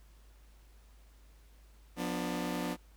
sawtooth chord, B diminished, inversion second, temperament just, 177.8 / 246.9 / 296.3 Hz, F3 / B3 / D4, +31 / 0 / +15 cents, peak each -34 dBFS, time 1.96-2.77 s, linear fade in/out 50 ms, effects added 52 Hz sine -56 dBFS peak until 2.96 s + pink hiss -67 dBFS RMS until 2.96 s

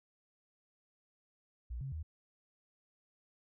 sine tone with pitch steps, 59.7 / 135.1 / 78.7 Hz, A#1 / C#3 / D#2, +42 / -44 / +20 cents, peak -38 dBFS, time 1.7-2.03 s, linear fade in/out 10 ms, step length 110 ms, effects none

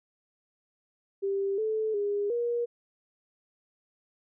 sine tone with pitch steps, 393.8 / 436.2 / 407.9 / 475.5 Hz, G4 / A4 / G#4 / A#4, +8 / -15 / -31 / +34 cents, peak -26 dBFS, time 1.22-2.66 s, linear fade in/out 20 ms, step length 360 ms, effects none

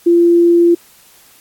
sine tone, 343 Hz, F4, 31 cents flat, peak -6 dBFS, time 0.06-0.75 s, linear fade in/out 10 ms, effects white hiss -46 dBFS RMS until 1.4 s + AAC 64 kbps

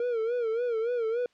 triangle tone with vibrato, 466.2 Hz, A#4, in tune, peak -24 dBFS, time 0-1.26 s, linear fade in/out 2 ms, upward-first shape sine, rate 3.5 Hz, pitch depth 100 cents each way, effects white hiss -67 dBFS RMS until 1.33 s + low-pass 4000 Hz 12 dB/octave

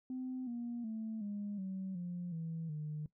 sine tone with pitch steps, 256.6 / 238 / 220.8 / 204.8 / 190.02 / 176.28 / 163.53 / 151.7 Hz, C4 / A#3 / A3 / G#3 / F#3 / F3 / E3 / D#3, -34 / +36 / +6 / -24 / +46 / +16 / -14 / -44 cents, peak -37 dBFS, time 0.1-3.06 s, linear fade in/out 2 ms, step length 370 ms, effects noise-tail reverb RT60 0.1 s tail -19 dB re dry + tanh soft clip ceiling -34 dBFS

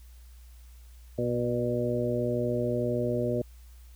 harmonic tone with a mistuned harmonic, 121.8 Hz, B2, 24 cents flat, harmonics 1 / 2 / 3 / 4 / 5, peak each -32 / -32 / -32 / -32 / -32 dBFS, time 1.18-3.42 s, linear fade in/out 5 ms, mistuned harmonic 5, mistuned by -24 cents, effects added 60 Hz sine -47 dBFS peak until 3.95 s + white hiss -62 dBFS RMS until 3.95 s

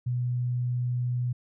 sine tone, 123.3 Hz, B2, 2 cents flat, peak -25 dBFS, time 0.06-1.33 s, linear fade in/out 10 ms, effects none

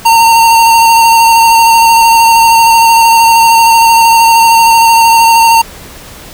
square tone with vibrato, 915 Hz, A#5, 32 cents flat, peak -3 dBFS, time 0.05-5.62 s, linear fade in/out 10 ms, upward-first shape square, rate 13 Hz, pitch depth 14 cents each way, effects pink hiss -30 dBFS RMS until 6.33 s

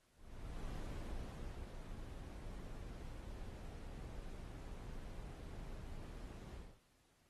brown noise with ADSR envelope, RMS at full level -44 dBFS, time 0.14-6.8 s, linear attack 570 ms, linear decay 1000 ms, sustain -5 dB, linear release 250 ms, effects pink hiss -75 dBFS RMS until 7.29 s + AAC 32 kbps

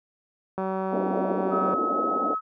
click train, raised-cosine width 1 ms, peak -16 dBFS, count 221, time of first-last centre 0.58-1.738 s, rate 190 Hz
pink band-pass noise, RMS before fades -29 dBFS, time 0.91-2.35 s, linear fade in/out 20 ms, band 230 to 750 Hz, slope 48 dB/octave
sine tone, 1285 Hz, E6, 45 cents flat, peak -24 dBFS, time 1.5-2.41 s, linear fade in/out 50 ms
effects high-pass 80 Hz 12 dB/octave

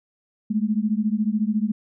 sine beating tone pair, 207.7 / 221.7 Hz, G#3 / A3, 0 / +13 cents, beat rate 14 Hz, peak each -22 / -23 dBFS, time 0.5-1.72 s, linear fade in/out 10 ms, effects none

